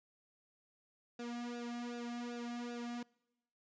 sawtooth tone with flanger, 239.4 Hz, A#3, 46 cents sharp, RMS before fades -43 dBFS, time 1.19-3.03 s, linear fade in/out 5 ms, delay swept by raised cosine 0.94 to 2.24 ms, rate 2.6 Hz, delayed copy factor -0.95, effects noise-tail reverb RT60 1.0 s tail -26 dB re dry + resampled to 16000 Hz

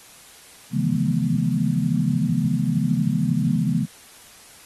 sine tone cluster, 135.5 / 158.8 / 171.9 / 209.1 / 241.3 Hz, C#3 / D#3 / F3 / G#3 / B3, -39 / +36 / -27 / +12 / -40 cents, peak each -25 dBFS, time 0.71-3.87 s, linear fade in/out 50 ms, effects white hiss -47 dBFS RMS until 4.65 s + AAC 32 kbps

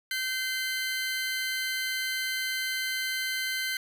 25% pulse tone pair together, 1542.2 / 2066 Hz, G6 / C7, -29 / -22 cents, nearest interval perfect fourth, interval 507 cents, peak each -28 / -28 dBFS, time 0.11-3.77 s, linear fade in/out 2 ms, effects none

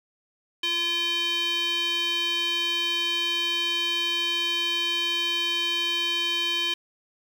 square tone with band-pass filter, 343.4 Hz, F4, 29 cents flat, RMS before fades -26 dBFS, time 0.63-6.74 s, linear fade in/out 5 ms, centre 3100 Hz, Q 5.2, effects 8-bit

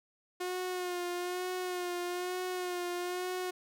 sawtooth tone with vibrato, 359.6 Hz, F#4, 49 cents flat, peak -30 dBFS, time 0.4-3.51 s, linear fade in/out 10 ms, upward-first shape sine, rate 1.1 Hz, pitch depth 33 cents each way, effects none

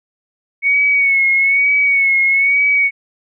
sine tone with vibrato, 2217 Hz, C#7, in tune, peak -10 dBFS, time 0.62-2.91 s, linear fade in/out 50 ms, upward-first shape sine, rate 1.1 Hz, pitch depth 46 cents each way, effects none

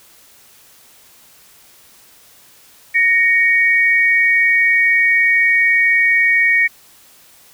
sine tone pair together, 1866 / 2242 Hz, A#6 / C#7, +1 / +19 cents, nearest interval minor third, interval 318 cents, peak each -13 dBFS, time 2.94-6.68 s, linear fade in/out 20 ms, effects white hiss -47 dBFS RMS until 7.53 s

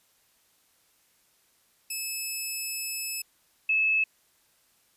5% pulse / sine tone pair in turn, 2600 / 2600 Hz, E7 / E7, -24 / -24 cents, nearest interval unison, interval 0 cents, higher neither, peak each -21 / -21 dBFS, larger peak neither, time 1.9-3.22 / 3.69-4.04 s, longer first, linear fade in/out 5 ms, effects white hiss -66 dBFS RMS until 4.96 s + resampled to 32000 Hz

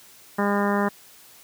harmonic tone, 202.5 Hz, G#3, 43 cents flat, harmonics 1 / 2 / 3 / 4 / 5 / 6 / 7 / 8 / 9, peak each -23 / -27 / -29 / -30 / -29 / -32 / -34 / -35 / -33 dBFS, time 0.38-0.89 s, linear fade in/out 10 ms, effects white hiss -50 dBFS RMS until 1.43 s + high-pass 60 Hz 12 dB/octave

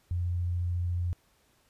sine tone with vibrato, 87.8 Hz, F2, 10 cents sharp, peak -27 dBFS, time 0.11-1.13 s, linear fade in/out 0 ms, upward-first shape sine, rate 14 Hz, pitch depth 9 cents each way, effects pink hiss -67 dBFS RMS until 1.69 s + resampled to 32000 Hz

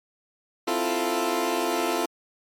20% pulse chord, F major seventh, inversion second, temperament equal, 261.6 / 329.6 / 349.2 / 440 Hz, C4 / E4 / F4 / A4, 0 / 0 / 0 / 0 cents, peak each -27 / -25 / -22 / -24 dBFS, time 0.67-2.06 s, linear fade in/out 10 ms, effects MP3 64 kbps

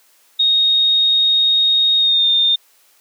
sine tone with pitch glide, 3729 to 3633 Hz, A#7 to A#7, 0 to -45 cents, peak -11 dBFS, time 0.39-2.56 s, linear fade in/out 10 ms, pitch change -45 cents, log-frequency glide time 1.98-2.27 s, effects white hiss -54 dBFS RMS until 3 s + high-pass 400 Hz 12 dB/octave

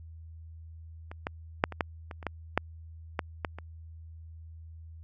clicks, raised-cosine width 0.5 ms, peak -27 / -16 / -6 / -24 / -11 / -25 / -29 / -15 / -8 / -13 / -14 / -26 dBFS, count 12, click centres 1.115 / 1.269 / 1.639 / 1.723 / 1.808 / 2.112 / 2.228 / 2.267 / 2.576 / 3.192 / 3.448 / 3.586 s, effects added 81 Hz sine -44 dBFS peak until 5.03 s

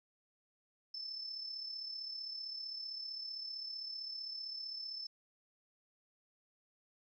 sine tone with amplitude modulation, 5274 Hz, E8, in tune, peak -39 dBFS, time 0.94-5.07 s, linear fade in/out 5 ms, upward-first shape sine, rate 35.5 Hz, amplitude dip 50%, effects 13-bit

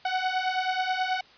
sawtooth beating tone pair, 740 / 749.3 Hz, F#5 / F#5, 0 / +22 cents, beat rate 9.3 Hz, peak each -25 / -24 dBFS, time 0.05-1.21 s, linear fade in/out 5 ms, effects white hiss -54 dBFS RMS until 1.37 s + resampled to 11025 Hz

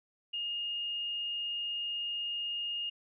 sine tone, 2842 Hz, F7, 30 cents sharp, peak -33 dBFS, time 0.33-2.9 s, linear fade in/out 10 ms, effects none

